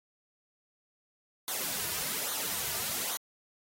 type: noise with flanger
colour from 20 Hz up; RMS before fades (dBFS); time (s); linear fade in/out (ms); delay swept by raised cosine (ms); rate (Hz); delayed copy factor
white; -34; 1.48-3.17; 0; 0.38 to 3.78; 1.2; -0.75
effects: AAC 48 kbps